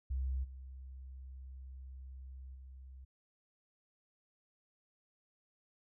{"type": "tone with level steps", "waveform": "sine", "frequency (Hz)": 65.41, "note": "C2", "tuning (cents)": 0, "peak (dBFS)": [-33, -46, -49], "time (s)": [0.1, 3.05], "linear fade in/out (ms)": 10, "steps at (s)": [0.43, 2.54], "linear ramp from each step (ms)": 20, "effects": []}